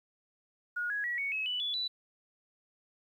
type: tone with pitch steps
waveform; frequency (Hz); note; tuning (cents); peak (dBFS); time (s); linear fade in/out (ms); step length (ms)
sine; 1443 / 1667.2 / 1926.2 / 2225 / 2571 / 2971 / 3432 / 3965; F#6 / G#6 / B6 / C#7 / E7 / F#7 / A7 / B7; -44 / +6 / -44 / +6 / -44 / +6 / -44 / +6; -31; 0.76-1.88; 10; 140
effects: 11-bit